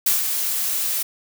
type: noise with ADSR envelope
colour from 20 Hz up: blue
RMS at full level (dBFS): -17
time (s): 0.06-1.03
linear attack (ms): 7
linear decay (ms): 150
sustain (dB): -6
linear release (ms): 8
effects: none